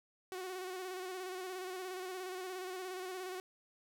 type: tone with vibrato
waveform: sawtooth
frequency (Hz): 370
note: F#4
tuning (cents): 0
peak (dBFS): -37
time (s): 0.32-3.4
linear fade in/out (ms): 0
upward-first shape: square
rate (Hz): 17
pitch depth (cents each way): 34
effects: none